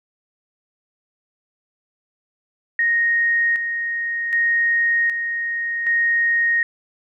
sine tone with tremolo, 1864.7 Hz, A#6, in tune, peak -15 dBFS, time 2.79-6.63 s, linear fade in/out 2 ms, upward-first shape square, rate 0.65 Hz, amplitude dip 50%, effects none

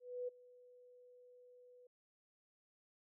sine tone with ADSR envelope, 494.7 Hz, B4, 3 cents sharp, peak -38 dBFS, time 0-1.87 s, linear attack 280 ms, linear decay 13 ms, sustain -22 dB, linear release 4 ms, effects none

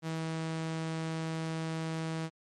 sawtooth tone, 161.4 Hz, E3, 36 cents flat, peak -29 dBFS, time 0.02-2.3 s, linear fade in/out 50 ms, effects low-pass 8000 Hz 12 dB/octave + MP3 64 kbps

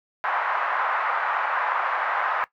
white band-pass noise, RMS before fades -25 dBFS, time 0.24-2.44 s, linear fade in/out 0 ms, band 760 to 1500 Hz, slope 24 dB/octave, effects noise-tail reverb RT60 0.1 s tail -17 dB re dry

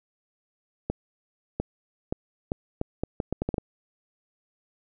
accelerating click train, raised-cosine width 2 ms, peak -13 dBFS, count 12, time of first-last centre 0.9-3.582 s, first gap 700 ms, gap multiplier 0.75, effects none

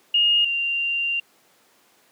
sine tone pair in turn, 2849 / 2778 Hz, F7 / F7, +34 / -10 cents, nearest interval unison, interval 44 cents, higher first, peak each -15 / -21 dBFS, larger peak first, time 0.14-0.45 / 0.45-1.2 s, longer second, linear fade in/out 5 ms, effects pink hiss -58 dBFS RMS until 2.11 s + high-pass 300 Hz 12 dB/octave

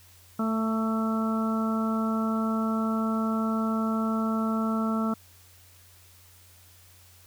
harmonic tone with a mistuned harmonic, 221.8 Hz, A3, 14 cents sharp, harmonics 1 / 2 / 3 / 4 / 5 / 6, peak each -25 / -37 / -36 / -41 / -38 / -33 dBFS, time 0.39-5.14 s, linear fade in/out 5 ms, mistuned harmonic 5, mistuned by +17 cents, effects added 90 Hz sine -56 dBFS peak until 7.26 s + white hiss -56 dBFS RMS until 7.26 s

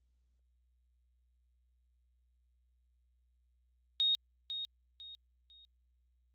sine tone with echo, 3729 Hz, A#7, in tune, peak -27 dBFS, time 4-4.15 s, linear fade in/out 0 ms, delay 500 ms, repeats 3, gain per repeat -10 dB, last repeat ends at 5.65 s, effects added 61 Hz sine -70 dBFS peak until 6.34 s + Opus 32 kbps

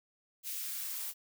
blue noise with high-pass filter sweep, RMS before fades -39 dBFS, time 0.43-1.14 s, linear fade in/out 50 ms, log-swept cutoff 2500 to 660 Hz, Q 0.97, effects none

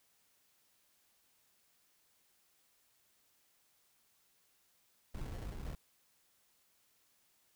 brown noise with sample-and-hold, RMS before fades -43 dBFS, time 5.14-5.75 s, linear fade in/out 2 ms, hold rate 1225 Hz, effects white hiss -73 dBFS RMS until 7.55 s

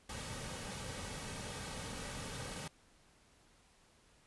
pink noise with comb filter, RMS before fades -44 dBFS, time 0.09-2.68 s, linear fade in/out 5 ms, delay 2.9 ms, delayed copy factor -0.5, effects pink hiss -67 dBFS RMS until 4.26 s + resampled to 24000 Hz

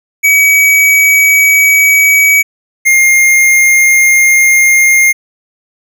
square tone pair in turn, 2272 / 2122 Hz, C#7 / C7, +42 / +24 cents, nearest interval minor second, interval 118 cents, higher first, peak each -5 dBFS, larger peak neither, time 0.23-2.43 / 2.85-5.13 s, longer second, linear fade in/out 20 ms, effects none

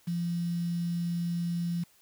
sine tone with quantisation, 171.9 Hz, F3, 27 cents flat, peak -28 dBFS, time 0.07-1.84 s, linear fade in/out 10 ms, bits 8, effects white hiss -63 dBFS RMS until 2.01 s

